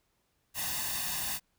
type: noise with comb filter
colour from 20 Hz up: white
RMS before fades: -34 dBFS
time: 0.54-1.4 s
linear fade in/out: 50 ms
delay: 1.1 ms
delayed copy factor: +0.8
effects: pink hiss -75 dBFS RMS until 1.58 s